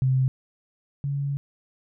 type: tone pair in turn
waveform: sine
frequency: 130.81 / 140.73 Hz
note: C3 / C#3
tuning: 0 / +27 cents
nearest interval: minor second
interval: 127 cents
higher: second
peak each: -18 / -24 dBFS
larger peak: first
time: 0.02-0.28 / 1.04-1.37 s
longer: second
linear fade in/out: 0 ms
effects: none